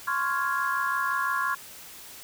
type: chord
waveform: sine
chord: Db major seventh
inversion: third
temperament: equal with one note detuned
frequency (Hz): 1042.9 / 1108.7 / 1396.9 / 1661.2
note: C6 / Db6 / F6 / Ab6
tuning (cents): -6 / 0 / 0 / 0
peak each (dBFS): -30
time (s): 0.07-1.55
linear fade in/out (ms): 10
effects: white hiss -45 dBFS RMS until 2.23 s